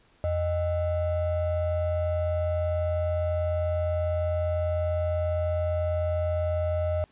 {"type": "ring-modulated tone", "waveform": "triangle", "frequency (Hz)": 350.8, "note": "F4", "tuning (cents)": 8, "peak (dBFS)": -19, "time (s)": [0.24, 7.04], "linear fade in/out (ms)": 0, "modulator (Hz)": 266, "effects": ["pink hiss -62 dBFS RMS until 7.11 s", "resampled to 8000 Hz"]}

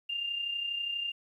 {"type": "tone with amplitude modulation", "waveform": "sine", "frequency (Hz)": 2800, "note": "F7", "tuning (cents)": 4, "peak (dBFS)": -29, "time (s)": [0.09, 1.12], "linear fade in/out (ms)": 10, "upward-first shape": "sine", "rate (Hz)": 32.3, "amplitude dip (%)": 50, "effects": ["11-bit"]}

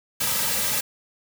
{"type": "noise with comb filter", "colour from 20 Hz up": "white", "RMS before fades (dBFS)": -24, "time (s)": [0.2, 0.81], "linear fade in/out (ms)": 10, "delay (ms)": 2.8, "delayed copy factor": -0.8, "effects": []}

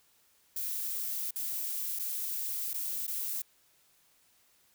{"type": "noise with dropouts", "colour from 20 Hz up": "violet", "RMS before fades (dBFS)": -35, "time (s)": [0.56, 3.42], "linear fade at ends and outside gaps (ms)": 5, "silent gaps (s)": [[1.309, 1.358], [1.99, 1.994], [2.734, 2.741], [3.068, 3.077]], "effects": ["white hiss -67 dBFS RMS until 4.74 s"]}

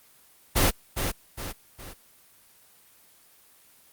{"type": "noise with echo", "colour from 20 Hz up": "pink", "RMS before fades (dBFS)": -20, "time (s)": [0.55, 0.71], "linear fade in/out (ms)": 20, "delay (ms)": 410, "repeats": 3, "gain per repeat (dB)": -7, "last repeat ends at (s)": 1.94, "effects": ["white hiss -57 dBFS RMS until 3.92 s", "Opus 24 kbps"]}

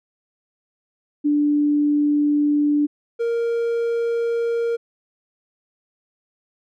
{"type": "tone pair in turn", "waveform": ["sine", "triangle"], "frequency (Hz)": [293.7, 466.2], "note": ["D4", "A#4"], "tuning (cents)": [0, 0], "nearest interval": "minor sixth", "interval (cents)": 800, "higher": "second", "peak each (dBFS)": [-15, -17], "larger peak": "first", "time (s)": [[1.24, 2.87], [3.19, 4.77]], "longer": "first", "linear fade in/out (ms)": 20, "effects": []}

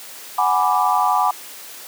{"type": "chord", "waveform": "sine", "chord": "G# half-diminished seventh", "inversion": "third", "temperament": "equal", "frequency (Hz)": [740, 830.6, 987.8, 1174.7], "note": ["F#5", "G#5", "B5", "D6"], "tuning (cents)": [0, 0, 0, 0], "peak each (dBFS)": -20, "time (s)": [0.38, 1.31], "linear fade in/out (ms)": 5, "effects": ["white hiss -37 dBFS RMS until 1.87 s", "high-pass 300 Hz 12 dB/octave"]}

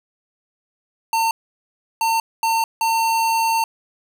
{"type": "tone bursts at uneven times", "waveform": "square", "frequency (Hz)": 905, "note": "A5", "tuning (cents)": 48, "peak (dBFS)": -17, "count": 4, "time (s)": [[1.13, 1.31], [2.01, 2.2], [2.43, 2.64], [2.81, 3.64]], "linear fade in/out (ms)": 2, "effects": []}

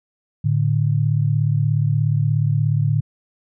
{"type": "tone pair together", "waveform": "sine", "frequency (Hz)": [110.4, 147.23], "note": ["A2", "D3"], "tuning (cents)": [6, 5], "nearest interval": "perfect fourth", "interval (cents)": 499, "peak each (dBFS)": -18, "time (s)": [0.44, 3.01], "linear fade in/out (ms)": 10, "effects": []}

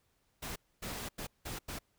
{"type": "noise bursts at uneven times", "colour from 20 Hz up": "pink", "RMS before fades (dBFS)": -41, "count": 5, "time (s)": [[0.42, 0.56], [0.82, 1.09], [1.18, 1.27], [1.45, 1.59], [1.68, 1.79]], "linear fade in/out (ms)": 10, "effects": ["pink hiss -75 dBFS RMS until 1.98 s"]}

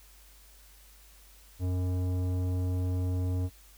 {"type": "tone with tanh clipping", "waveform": "sine", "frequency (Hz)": 91, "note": "F#2", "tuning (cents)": -28, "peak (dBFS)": -29, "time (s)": [1.59, 3.5], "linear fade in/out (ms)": 50, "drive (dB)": 14, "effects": ["added 50 Hz sine -55 dBFS peak until 3.77 s", "white hiss -58 dBFS RMS until 3.77 s"]}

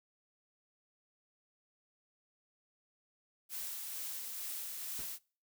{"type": "noise with tremolo", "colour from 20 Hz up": "blue", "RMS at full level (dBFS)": -41, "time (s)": [3.49, 5.19], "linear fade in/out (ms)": 50, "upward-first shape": "sine", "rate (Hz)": 2.2, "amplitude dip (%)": 25}
{"type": "noise with exponential decay", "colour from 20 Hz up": "pink", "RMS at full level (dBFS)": -46, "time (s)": [4.99, 5.12], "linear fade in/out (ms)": 2, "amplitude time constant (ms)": 28}
{"effects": ["noise-tail reverb RT60 0.4 s tail -24 dB re dry"]}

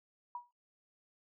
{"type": "tone with exponential decay", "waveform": "sine", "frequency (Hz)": 966, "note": "B5", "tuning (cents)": -39, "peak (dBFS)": -36, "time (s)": [0.35, 0.51], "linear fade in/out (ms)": 2, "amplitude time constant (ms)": 33, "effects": ["noise-tail reverb RT60 0.3 s tail -24 dB re dry"]}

